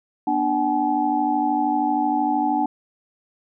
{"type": "tone cluster", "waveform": "sine", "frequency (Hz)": [243.1, 296, 757, 850], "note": ["B3", "D4", "F#5", "G#5"], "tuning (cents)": [-27, 14, 39, 40], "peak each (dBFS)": [-28, -23, -23, -23], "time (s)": [0.27, 2.66], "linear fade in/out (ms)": 5, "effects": []}